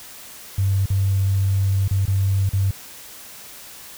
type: tone with dropouts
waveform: triangle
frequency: 97.3 Hz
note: G2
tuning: 12 cents flat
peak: -12 dBFS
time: 0.58-2.71 s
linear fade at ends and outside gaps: 5 ms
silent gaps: 0.859-0.901 / 1.879-1.909 / 2.055-2.078 / 2.492-2.533 s
effects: tanh soft clip ceiling -14 dBFS + white hiss -40 dBFS RMS until 3.97 s